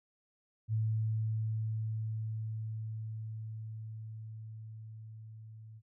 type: tone with level ramp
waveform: sine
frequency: 110 Hz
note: A2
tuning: in tune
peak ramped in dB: -28 to -48 dBFS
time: 0.68-5.82 s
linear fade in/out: 50 ms
effects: none